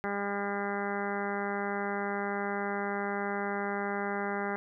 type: harmonic tone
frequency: 201.3 Hz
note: G3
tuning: 46 cents sharp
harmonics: 1 / 2 / 3 / 4 / 5 / 6 / 7 / 8 / 9 / 10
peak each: -37 / -36 / -41 / -37 / -44 / -42 / -41 / -41 / -46 / -43 dBFS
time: 0.04-4.56 s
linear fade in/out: 0 ms
effects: none